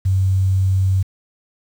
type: tone with quantisation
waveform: sine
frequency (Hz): 95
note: F#2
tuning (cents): +46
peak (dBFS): -13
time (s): 0.05-1.03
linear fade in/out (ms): 10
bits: 7
effects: none